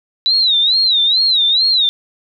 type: tone with vibrato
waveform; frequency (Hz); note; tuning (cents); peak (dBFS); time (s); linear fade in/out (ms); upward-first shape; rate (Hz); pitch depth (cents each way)
sine; 3900; B7; -23; -10; 0.26-1.89; 0; sine; 2.3; 160
effects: none